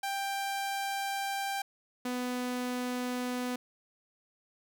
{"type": "tone pair in turn", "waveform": "sawtooth", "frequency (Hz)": [789, 248.7], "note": ["G5", "B3"], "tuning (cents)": [11, 12], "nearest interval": "octave + minor sixth", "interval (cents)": 1999, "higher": "first", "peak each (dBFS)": -28, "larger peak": "neither", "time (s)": [[0.03, 1.62], [2.05, 3.56]], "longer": "first", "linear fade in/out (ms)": 5, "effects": []}